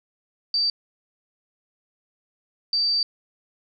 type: tone bursts at uneven times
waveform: sine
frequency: 4643 Hz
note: D8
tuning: 21 cents flat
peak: -19 dBFS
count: 2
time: 0.54-0.7 / 2.73-3.03 s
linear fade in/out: 2 ms
effects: none